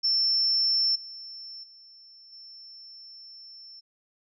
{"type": "tone with level steps", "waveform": "sine", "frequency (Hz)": 5370, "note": "E8", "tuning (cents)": 31, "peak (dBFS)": [-21, -39, -49, -44], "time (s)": [0.03, 3.81], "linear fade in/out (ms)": 20, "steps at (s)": [0.95, 1.63, 2.32], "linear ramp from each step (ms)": 10, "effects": []}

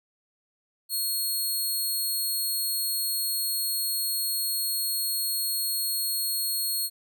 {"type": "tone", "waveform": "10% pulse", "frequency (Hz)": 4300, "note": "C8", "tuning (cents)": 47, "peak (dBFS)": -19, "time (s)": [0.89, 6.9], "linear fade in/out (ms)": 50, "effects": []}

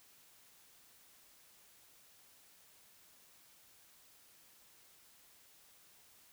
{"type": "silence", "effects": ["white hiss -64 dBFS RMS until 6.32 s"]}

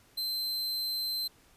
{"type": "tone", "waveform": "45% pulse", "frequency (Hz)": 4100, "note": "C8", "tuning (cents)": -36, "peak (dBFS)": -30, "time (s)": [0.17, 1.28], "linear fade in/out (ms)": 10, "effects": ["pink hiss -62 dBFS RMS until 1.56 s", "resampled to 32000 Hz"]}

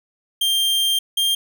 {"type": "tone pair in turn", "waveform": "45% pulse", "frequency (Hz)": [3180, 3195], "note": ["G7", "G7"], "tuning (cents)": [24, 32], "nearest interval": "unison", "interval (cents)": 8, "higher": "second", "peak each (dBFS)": -16, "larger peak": "neither", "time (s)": [[0.41, 0.99], [1.17, 1.35]], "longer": "first", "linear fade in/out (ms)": 5, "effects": []}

